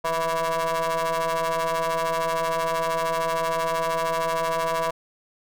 30% pulse ring-modulated tone, 165.5 Hz, E3, 7 cents sharp, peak -17 dBFS, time 0.04-4.91 s, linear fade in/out 10 ms, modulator 821 Hz, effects none

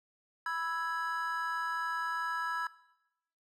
triangle chord, E major, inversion second, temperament equal, 987.8 / 1318.5 / 1661.2 Hz, B5 / E6 / G#6, 0 / 0 / 0 cents, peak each -36 / -35 / -34 dBFS, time 0.46-2.67 s, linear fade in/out 2 ms, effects noise-tail reverb RT60 0.9 s tail -19 dB re dry

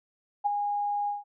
sine tone with ADSR envelope, 820 Hz, G#5, 22 cents flat, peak -20 dBFS, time 0.44-1.24 s, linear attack 23 ms, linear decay 13 ms, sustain -6 dB, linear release 160 ms, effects none

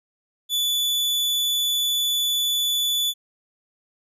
40% pulse tone, 3467 Hz, A7, 26 cents flat, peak -19 dBFS, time 0.49-3.14 s, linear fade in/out 50 ms, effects none

